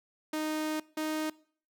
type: tone pair in turn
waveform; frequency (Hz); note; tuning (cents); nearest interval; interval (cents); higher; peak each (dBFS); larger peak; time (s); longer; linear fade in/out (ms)
sawtooth; 309.5 / 310.7; D#4 / D#4; -9 / -2; unison; 7; second; -27; neither; 0.33-0.8 / 0.97-1.3; first; 5
effects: noise-tail reverb RT60 0.5 s tail -22 dB re dry